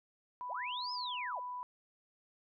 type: tone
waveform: sine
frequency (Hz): 991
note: B5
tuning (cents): +6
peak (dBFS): -39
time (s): 0.41-1.63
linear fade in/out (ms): 0
type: linear two-way sweep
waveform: sine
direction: up then down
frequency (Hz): 449.9 to 5230 to 449.9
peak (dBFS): -39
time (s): 0.49-1.4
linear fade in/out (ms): 20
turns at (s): 0.92
effects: none